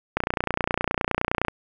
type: click train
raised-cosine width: 0.5 ms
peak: -7 dBFS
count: 40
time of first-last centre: 0.17-1.483 s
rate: 29.7 Hz
effects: none